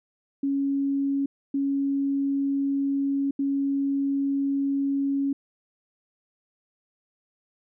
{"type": "tone bursts at uneven times", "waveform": "sine", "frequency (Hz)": 277.2, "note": "C#4", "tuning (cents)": 0, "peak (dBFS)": -22, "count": 3, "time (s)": [[0.43, 1.26], [1.54, 3.31], [3.39, 5.33]], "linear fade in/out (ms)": 5, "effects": []}